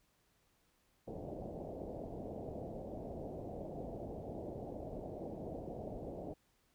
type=low-pass noise; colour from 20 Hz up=white; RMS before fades=-45 dBFS; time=1.07-6.34 s; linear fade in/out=10 ms; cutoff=700 Hz; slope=48 dB/octave; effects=pink hiss -75 dBFS RMS until 6.74 s